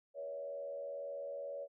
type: tone with frequency modulation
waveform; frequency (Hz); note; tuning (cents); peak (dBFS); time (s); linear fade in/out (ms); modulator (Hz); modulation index
sine; 563; C#5; +27; -40; 0.14-1.68; 50; 81.9; 0.68
effects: none